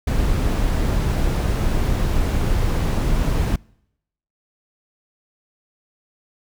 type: noise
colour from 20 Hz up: brown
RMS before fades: -19 dBFS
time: 0.07-3.56 s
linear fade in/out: 5 ms
effects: noise-tail reverb RT60 0.8 s tail -26 dB re dry